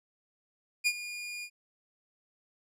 sawtooth tone with ADSR envelope, 2430 Hz, D#7, 42 cents flat, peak -19 dBFS, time 0.84-1.5 s, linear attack 28 ms, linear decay 56 ms, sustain -15 dB, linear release 68 ms, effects low-pass 11000 Hz 12 dB/octave

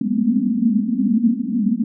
pink band-pass noise, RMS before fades -18 dBFS, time 0.01-1.84 s, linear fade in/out 5 ms, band 200 to 260 Hz, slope 96 dB/octave, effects none

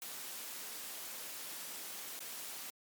white noise with dropouts, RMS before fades -45 dBFS, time 0.02-2.7 s, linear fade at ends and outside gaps 0 ms, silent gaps 2.192-2.205 s, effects high-pass 200 Hz 12 dB/octave + MP3 96 kbps

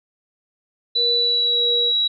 sine tone with pitch glide, 3969 to 3881 Hz, B7 to B7, +8 to -31 cents, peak -16 dBFS, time 0.95-2.08 s, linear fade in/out 10 ms, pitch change -39 cents, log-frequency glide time 1.14-1.6 s
sine tone with tremolo, 475.9 Hz, A#4, 36 cents sharp, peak -23 dBFS, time 0.95-1.93 s, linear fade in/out 50 ms, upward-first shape triangle, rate 1.6 Hz, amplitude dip 75%
effects none

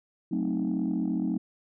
sine chord, F# diminished seventh, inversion none, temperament equal, 185 / 220 / 261.6 / 311.1 Hz, F#3 / A3 / C4 / Eb4, 0 / 0 / 0 / 0 cents, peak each -30 dBFS, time 0.31-1.38 s, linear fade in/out 10 ms, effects tanh soft clip ceiling -20 dBFS

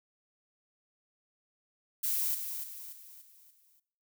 violet noise with echo, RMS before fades -31 dBFS, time 2.03-2.35 s, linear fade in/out 10 ms, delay 290 ms, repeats 5, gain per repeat -7 dB, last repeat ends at 3.8 s, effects noise-tail reverb RT60 0.6 s tail -19 dB re dry

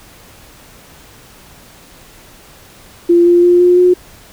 sine tone with pitch steps, 344.8 / 348.6 / 352.5 / 356.3 / 360.3 Hz, F4 / F4 / F4 / F4 / F#4, -22 / -3 / +16 / +35 / -46 cents, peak -5 dBFS, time 3.09-3.94 s, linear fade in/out 10 ms, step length 170 ms, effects pink hiss -41 dBFS RMS until 4.32 s

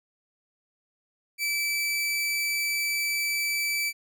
sawtooth tone, 2315 Hz, D7, 25 cents flat, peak -22 dBFS, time 1.38-3.93 s, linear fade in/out 50 ms, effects none

